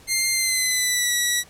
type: tone with pitch glide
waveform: 10% pulse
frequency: 2102 to 1938.7 Hz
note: C7 to B6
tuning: +7 to -33 cents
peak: -10 dBFS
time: 0.07-1.44 s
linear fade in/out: 50 ms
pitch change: -140 cents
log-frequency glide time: 0.3-1.14 s
effects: pink hiss -50 dBFS RMS until 1.49 s + low-pass 12000 Hz 12 dB/octave